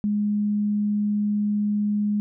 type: tone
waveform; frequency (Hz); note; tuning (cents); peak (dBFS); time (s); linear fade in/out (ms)
sine; 207.7; G#3; 0; -20; 0.04-2.2; 0
effects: none